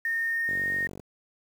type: tone with pitch glide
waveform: sine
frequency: 1832 to 1851.1 Hz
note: A#6 to A#6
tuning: -31 to -13 cents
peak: -25 dBFS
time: 0.05-0.87 s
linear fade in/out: 2 ms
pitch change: +18 cents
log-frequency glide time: 0.29-0.7 s
type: click train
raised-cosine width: 2 ms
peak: -27 dBFS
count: 25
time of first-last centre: 0.49-0.996 s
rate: 47.4 Hz
effects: high-pass 60 Hz 12 dB/octave + 8-bit